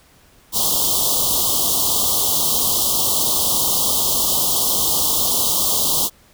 white band-stop noise, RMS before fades -18 dBFS, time 0.52-6.1 s, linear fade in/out 50 ms, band 1200 to 3000 Hz, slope 96 dB/octave, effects pink hiss -52 dBFS RMS until 6.33 s

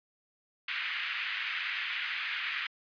white band-pass noise, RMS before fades -35 dBFS, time 0.68-2.67 s, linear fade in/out 5 ms, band 1600 to 2700 Hz, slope 24 dB/octave, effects resampled to 11025 Hz

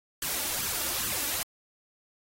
white noise with flanger, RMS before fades -31 dBFS, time 0.22-1.43 s, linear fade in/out 2 ms, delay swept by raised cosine 0.63 to 3.53 ms, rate 2.4 Hz, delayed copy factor +0.7, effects AAC 48 kbps

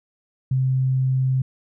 sine tone, 130.81 Hz, C3, in tune, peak -17 dBFS, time 0.51-1.42 s, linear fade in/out 5 ms, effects none

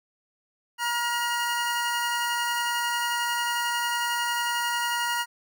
25% pulse tone pair together, 951.7 / 1422 Hz, A#5 / F6, +36 / +31 cents, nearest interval perfect fifth, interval 695 cents, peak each -23 / -26 dBFS, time 0.78-5.26 s, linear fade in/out 50 ms, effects none

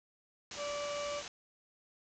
white low-pass noise, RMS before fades -46 dBFS, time 0.51-1.28 s, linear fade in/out 2 ms, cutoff 7200 Hz, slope 96 dB/octave
harmonic tone, 581 Hz, D5, 19 cents flat, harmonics 1 / 2 / 4 / 5, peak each -37 / -43 / -49 / -51 dBFS, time 0.56-1.23 s, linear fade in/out 50 ms
effects none

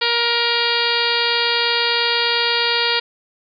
harmonic tone, 471.4 Hz, A#4, 19 cents sharp, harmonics 1 / 2 / 3 / 4 / 5 / 6 / 7 / 8 / 9 / 10, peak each -25 / -25 / -25 / -25 / -25 / -25 / -25 / -25 / -25 / -25 dBFS, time 0.01-3 s, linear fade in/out 10 ms, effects none

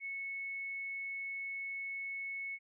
sine tone, 2203 Hz, C#7, 11 cents flat, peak -38 dBFS, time 0-2.59 s, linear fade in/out 50 ms, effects none

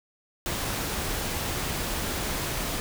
pink noise, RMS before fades -30 dBFS, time 0.46-2.8 s, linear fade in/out 0 ms, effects none

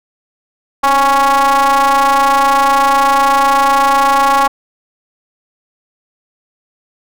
square ring-modulated tone, 140 Hz, C#3, 18 cents sharp, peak -6 dBFS, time 0.83-4.48 s, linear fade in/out 10 ms, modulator 966 Hz, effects none

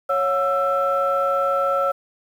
sine tone cluster, 553 / 719 / 1332 Hz, C#5 / F#5 / E6, -4 / -50 / +18 cents, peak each -20 / -27 / -20 dBFS, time 0.09-1.92 s, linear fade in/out 10 ms, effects tanh soft clip ceiling -10 dBFS + 8-bit

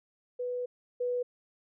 sine tone pair in turn, 493.9 / 492 Hz, B4 / B4, 0 / -7 cents, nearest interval unison, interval 7 cents, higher first, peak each -31 / -28 dBFS, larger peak second, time 0.39-0.66 / 1-1.23 s, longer first, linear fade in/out 10 ms, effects none

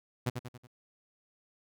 sawtooth tone with echo, 123.47 Hz, B2, in tune, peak -24 dBFS, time 0.26-0.3 s, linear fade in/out 10 ms, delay 93 ms, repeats 4, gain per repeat -6 dB, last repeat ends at 0.672 s, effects none

